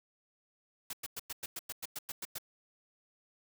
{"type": "noise bursts", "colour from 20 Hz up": "white", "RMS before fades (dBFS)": -40, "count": 12, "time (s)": [0.9, 2.384], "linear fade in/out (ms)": 5, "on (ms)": 32, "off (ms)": 100, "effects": []}